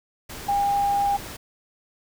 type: tone in noise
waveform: sine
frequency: 805 Hz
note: G5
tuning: 46 cents sharp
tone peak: -19 dBFS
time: 0.48-1.17 s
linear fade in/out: 10 ms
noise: pink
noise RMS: -37 dBFS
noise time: 0.29-1.37 s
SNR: +15 dB
effects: none